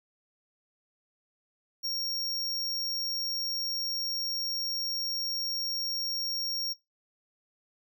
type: tone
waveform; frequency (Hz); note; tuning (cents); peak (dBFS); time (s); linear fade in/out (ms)
square; 5560; F8; -9; -30; 1.83-6.74; 20
effects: noise-tail reverb RT60 0.2 s tail -21 dB re dry